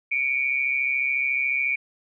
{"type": "tone pair together", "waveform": "sine", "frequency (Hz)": [2257, 2391], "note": ["C#7", "D7"], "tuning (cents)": [31, 30], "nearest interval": "minor second", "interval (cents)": 99, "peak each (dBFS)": -24, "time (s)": [0.11, 1.76], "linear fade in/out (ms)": 10, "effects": []}